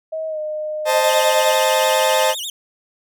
sine tone with pitch glide, 636 to 612.6 Hz, D#5 to D#5, +38 to -27 cents, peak -22 dBFS, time 0.12-1.54 s, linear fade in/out 10 ms, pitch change -65 cents, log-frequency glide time 0.28-0.39 s
40% pulse chord, A diminished, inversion first, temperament equal, 523.3 / 622.3 / 880 Hz, C5 / Eb5 / A5, 0 / 0 / 0 cents, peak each -18 dBFS, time 0.85-2.35 s, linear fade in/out 50 ms
sawtooth tone with vibrato, 3265 Hz, G#7, 30 cents flat, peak -22 dBFS, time 1.04-2.5 s, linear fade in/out 2 ms, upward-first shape sine, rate 10 Hz, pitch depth 240 cents each way
effects none

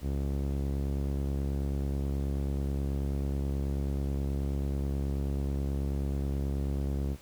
sawtooth tone with low-pass filter, 69.3 Hz, C#2, in tune, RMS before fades -31 dBFS, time 0.01-7.17 s, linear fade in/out 50 ms, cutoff 420 Hz, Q 0.86, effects pink hiss -55 dBFS RMS until 7.21 s

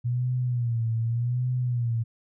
sine tone with vibrato, 119.6 Hz, A#2, 45 cents sharp, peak -23 dBFS, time 0.04-2.04 s, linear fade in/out 20 ms, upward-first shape sine, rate 0.85 Hz, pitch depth 91 cents each way, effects none

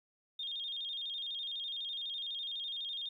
sine tone with vibrato, 3440 Hz, A7, 40 cents flat, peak -37 dBFS, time 0.39-3.09 s, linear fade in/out 5 ms, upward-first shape square, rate 12 Hz, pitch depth 97 cents each way, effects 12-bit

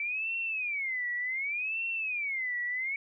sine tone with vibrato, 2296 Hz, D7, 40 cents flat, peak -30 dBFS, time 0-2.96 s, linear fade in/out 2 ms, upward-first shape sine, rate 0.67 Hz, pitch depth 290 cents each way, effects none

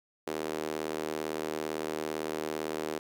sawtooth tone with high-pass filter, 77.78 Hz, D#2, in tune, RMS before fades -35 dBFS, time 0.27-2.99 s, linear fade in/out 5 ms, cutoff 380 Hz, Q 2.1, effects none

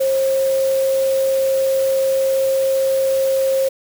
sine tone in noise, 535 Hz, C5, 38 cents sharp, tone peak -14 dBFS, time 0-3.69 s, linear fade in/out 10 ms, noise white, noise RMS -32 dBFS, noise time 0-3.69 s, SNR +15 dB, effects none

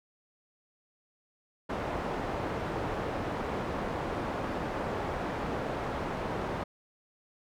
white low-pass noise, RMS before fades -34 dBFS, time 1.69-6.64 s, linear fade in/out 10 ms, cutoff 850 Hz, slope 12 dB/octave, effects none

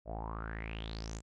sawtooth tone with low-pass filter sweep, 55 Hz, A1, in tune, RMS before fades -41 dBFS, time 0.05-1.22 s, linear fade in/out 50 ms, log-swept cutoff 600 to 7800 Hz, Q 8.1, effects none

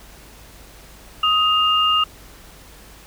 sine tone pair together, 1253.5 / 2814 Hz, D#6 / F7, +12 / +12 cents, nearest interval octave + major second, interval 1400 cents, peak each -17 dBFS, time 1.23-2.04 s, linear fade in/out 5 ms, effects added 50 Hz sine -46 dBFS peak until 3.06 s + pink hiss -45 dBFS RMS until 3.06 s

